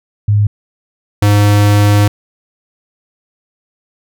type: tone pair in turn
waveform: sine / square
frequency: 103.83 / 102.99 Hz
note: G#2 / G#2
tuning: 0 / -14 cents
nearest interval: unison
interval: 14 cents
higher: first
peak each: -7 dBFS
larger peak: neither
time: 0.28-0.47 / 1.22-2.08 s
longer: second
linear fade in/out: 5 ms
effects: none